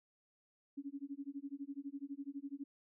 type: tone with tremolo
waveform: sine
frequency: 280 Hz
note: C#4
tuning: 18 cents sharp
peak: -39 dBFS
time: 0.77-2.64 s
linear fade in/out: 10 ms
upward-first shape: sine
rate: 12 Hz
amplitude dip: 100%
effects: none